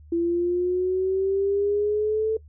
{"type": "exponential sweep", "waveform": "sine", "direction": "up", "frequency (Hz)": [336.3, 442.9], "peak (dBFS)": -20, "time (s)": [0.12, 2.37], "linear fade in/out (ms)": 5, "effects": ["noise-tail reverb RT60 0.1 s tail -21 dB re dry", "added 75 Hz sine -45 dBFS peak until 2.48 s"]}